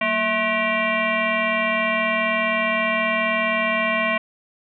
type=tone with frequency modulation; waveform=sine; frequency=1500 Hz; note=F#6; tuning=23 cents sharp; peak=-18 dBFS; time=0.01-4.18 s; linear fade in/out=5 ms; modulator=423 Hz; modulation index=2.8; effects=none